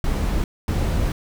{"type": "noise bursts at uneven times", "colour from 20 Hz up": "brown", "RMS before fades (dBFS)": -21, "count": 2, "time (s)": [[0.04, 0.44], [0.68, 1.12]], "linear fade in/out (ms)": 2, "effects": []}